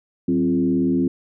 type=tone with frequency modulation; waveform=sine; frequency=264 Hz; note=C4; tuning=16 cents sharp; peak=-16 dBFS; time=0.28-1.08 s; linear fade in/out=5 ms; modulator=77.9 Hz; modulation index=1; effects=none